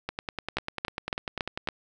two click trains, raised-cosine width 0.3 ms, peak -11 / -15 dBFS, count 5 / 17, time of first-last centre 0.57-1.687 / 0.09-1.674 s, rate 3.58 / 10.1 Hz, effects none

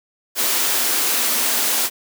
white high-pass noise, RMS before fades -19 dBFS, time 0.35-1.9 s, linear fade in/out 50 ms, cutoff 210 Hz, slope 96 dB/octave, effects none

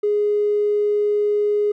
triangle tone, 415.3 Hz, G#4, in tune, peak -12 dBFS, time 0.03-1.72 s, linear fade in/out 10 ms, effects tanh soft clip ceiling -14 dBFS

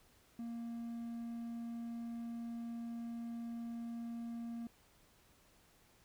triangle tone, 233.1 Hz, A#3, in tune, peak -39 dBFS, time 0.39-4.67 s, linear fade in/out 2 ms, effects pink hiss -68 dBFS RMS until 6.04 s

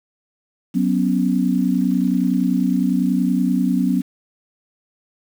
sine chord, F# suspended fourth, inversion none, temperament equal with one note detuned, 185.96 / 246.9 / 277.2 Hz, F#3 / B3 / C#4, +9 / 0 / 0 cents, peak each -19 / -19 / -21 dBFS, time 0.74-4.02 s, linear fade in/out 20 ms, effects 7-bit

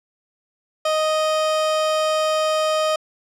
30% pulse tone, 623 Hz, D#5, 2 cents sharp, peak -15 dBFS, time 0.85-2.96 s, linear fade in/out 5 ms, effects low-pass 8000 Hz 12 dB/octave

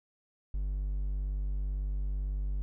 triangle tone, 49 Hz, G1, in tune, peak -28 dBFS, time 0.54-2.62 s, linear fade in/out 0 ms, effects none

